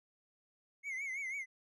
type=tone with vibrato; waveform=triangle; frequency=2151 Hz; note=C7; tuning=47 cents sharp; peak=-36 dBFS; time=0.83-1.46 s; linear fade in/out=50 ms; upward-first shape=triangle; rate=6.1 Hz; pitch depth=120 cents each way; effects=resampled to 24000 Hz